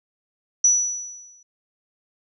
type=tone with exponential decay; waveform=sine; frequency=5910 Hz; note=F#8; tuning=3 cents flat; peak=-11 dBFS; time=0.64-1.43 s; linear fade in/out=5 ms; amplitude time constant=170 ms; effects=none